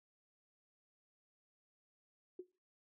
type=tone with exponential decay; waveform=sine; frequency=364.1 Hz; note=F#4; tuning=28 cents flat; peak=-40 dBFS; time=2.39-2.47 s; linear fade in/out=5 ms; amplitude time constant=16 ms; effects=noise-tail reverb RT60 0.4 s tail -23 dB re dry